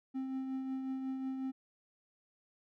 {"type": "tone with tremolo", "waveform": "triangle", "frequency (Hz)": 263.9, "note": "C4", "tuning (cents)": 15, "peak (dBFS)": -32, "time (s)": [0.14, 1.52], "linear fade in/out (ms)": 20, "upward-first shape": "triangle", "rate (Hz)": 5.5, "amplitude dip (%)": 40, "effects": []}